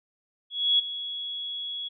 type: tone with ADSR envelope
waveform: sine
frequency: 3352 Hz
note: G#7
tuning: 15 cents sharp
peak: -17 dBFS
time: 0.5-1.89 s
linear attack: 290 ms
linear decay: 12 ms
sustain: -14 dB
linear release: 17 ms
effects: none